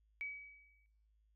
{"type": "tone with exponential decay", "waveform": "sine", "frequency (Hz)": 2276, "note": "C#7", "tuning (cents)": 45, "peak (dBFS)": -38, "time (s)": [0.21, 0.86], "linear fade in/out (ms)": 0, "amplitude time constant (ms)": 140, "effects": ["noise-tail reverb RT60 0.7 s tail -17 dB re dry", "added 53 Hz sine -70 dBFS peak until 1.35 s"]}